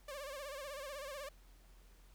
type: tone with vibrato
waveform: sawtooth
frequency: 562 Hz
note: C#5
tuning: 24 cents sharp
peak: -40 dBFS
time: 0.08-1.29 s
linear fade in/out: 5 ms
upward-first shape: sine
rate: 16 Hz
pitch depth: 110 cents each way
effects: added 43 Hz sine -59 dBFS peak until 2.14 s + pink hiss -68 dBFS RMS until 2.14 s